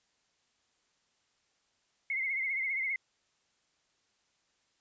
sine tone with vibrato, 2129 Hz, C7, 30 cents sharp, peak -30 dBFS, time 2.1-2.96 s, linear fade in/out 2 ms, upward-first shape sine, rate 15 Hz, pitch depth 67 cents each way, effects white hiss -74 dBFS RMS until 4.8 s + resampled to 16000 Hz

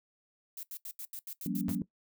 violet noise bursts, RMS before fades -42 dBFS, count 9, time 0.57-1.751 s, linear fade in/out 2 ms, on 61 ms, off 79 ms
sine chord, G half-diminished seventh, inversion third, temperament just, 176.4 / 196 / 235.2 / 282.2 Hz, F3 / G3 / Bb3 / Db4, +18 / 0 / +16 / +31 cents, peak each -36 dBFS, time 1.46-1.82 s, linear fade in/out 2 ms
35% pulse tone with exponential decay, 94.7 Hz, F#2, 41 cents sharp, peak -33 dBFS, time 1.68-1.79 s, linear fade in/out 5 ms, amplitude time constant 23 ms
effects noise-tail reverb RT60 0.1 s tail -17 dB re dry

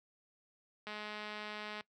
click train, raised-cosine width 0.3 ms, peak -28 dBFS, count 199, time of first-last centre 0.87-1.808 s, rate 211 Hz, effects noise-tail reverb RT60 0.1 s tail -21 dB re dry + high-pass 100 Hz 12 dB/octave

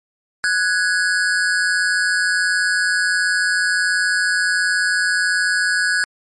square tone pair together, 1481 / 1662.4 Hz, F#6 / G#6, +1 / +1 cents, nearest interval major second, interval 200 cents, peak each -19 dBFS, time 0.44-6.04 s, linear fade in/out 0 ms, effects MP3 48 kbps

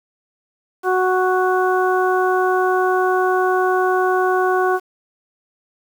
harmonic tone, 370 Hz, F#4, in tune, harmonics 1 / 2 / 3 / 4, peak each -17 / -20 / -22 / -23 dBFS, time 0.83-4.8 s, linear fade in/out 50 ms, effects 7-bit

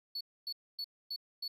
triangle tone bursts, 4425 Hz, C#8, 4 cents flat, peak -35 dBFS, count 5, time 0.15-1.48 s, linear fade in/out 5 ms, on 58 ms, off 260 ms, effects none

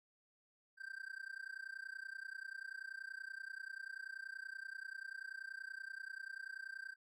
triangle tone with amplitude modulation, 1568 Hz, G6, in tune, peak -40 dBFS, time 0.77-6.96 s, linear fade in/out 50 ms, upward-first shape sine, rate 30.4 Hz, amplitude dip 95%, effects none

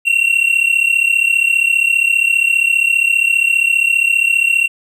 triangle tone pair together, 2717 / 2752 Hz, F7 / F7, -48 / -26 cents, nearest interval unison, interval 22 cents, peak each -12 dBFS, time 0.05-4.68 s, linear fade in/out 20 ms, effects none

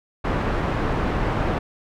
pink low-pass noise, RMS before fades -23 dBFS, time 0.24-1.59 s, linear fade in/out 10 ms, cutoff 1500 Hz, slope 12 dB/octave, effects none

